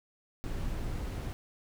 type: noise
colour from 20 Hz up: brown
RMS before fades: -35 dBFS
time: 0.44-1.33 s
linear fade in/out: 0 ms
effects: none